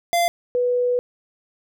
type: tone pair in turn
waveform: square / sine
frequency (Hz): 690 / 492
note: F5 / B4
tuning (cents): -21 / -7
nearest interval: tritone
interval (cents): 586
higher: first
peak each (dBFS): -17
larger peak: neither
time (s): 0.13-0.28 / 0.55-0.99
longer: second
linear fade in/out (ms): 0
effects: none